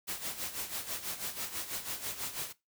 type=noise with tremolo; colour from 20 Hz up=white; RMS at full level=-36 dBFS; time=0.07-2.53 s; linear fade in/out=20 ms; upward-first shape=sine; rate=6.1 Hz; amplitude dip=70%; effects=noise-tail reverb RT60 0.2 s tail -18 dB re dry